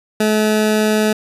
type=tone; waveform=20% pulse; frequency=214.7 Hz; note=A3; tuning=42 cents flat; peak=-8 dBFS; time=0.2-1.13 s; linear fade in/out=5 ms; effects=resampled to 32000 Hz